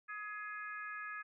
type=harmonic tone with a mistuned harmonic; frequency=420 Hz; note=G#4; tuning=19 cents sharp; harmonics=3 / 4 / 5 / 6; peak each=-46 / -44 / -53 / -53 dBFS; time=0.08-1.23 s; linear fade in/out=20 ms; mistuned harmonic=6; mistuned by=-25 cents; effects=none